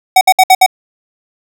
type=tone bursts; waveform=square; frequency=752 Hz; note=F#5; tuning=28 cents sharp; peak=-3 dBFS; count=5; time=0.16-0.663 s; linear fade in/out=5 ms; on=51 ms; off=62 ms; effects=none